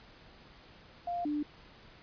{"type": "tone pair in turn", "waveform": "sine", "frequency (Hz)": [698.5, 296.3], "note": ["F5", "D4"], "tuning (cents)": [0, 15], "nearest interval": "octave + minor third", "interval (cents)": 1485, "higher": "first", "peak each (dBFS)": [-32, -30], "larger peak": "second", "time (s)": [[1.07, 1.25], [1.25, 1.43]], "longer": "neither", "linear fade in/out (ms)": 5, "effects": ["pink hiss -56 dBFS RMS until 2.02 s", "resampled to 11025 Hz"]}